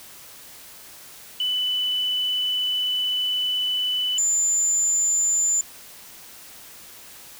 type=tone pair in turn; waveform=sine; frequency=2992 / 7116 Hz; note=F#7 / A8; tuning=+19 / +19 cents; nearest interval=octave + minor third; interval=1500 cents; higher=second; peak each=-21 / -18 dBFS; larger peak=second; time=1.4-4.18 / 4.18-5.61 s; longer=first; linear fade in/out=2 ms; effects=white hiss -44 dBFS RMS until 7.39 s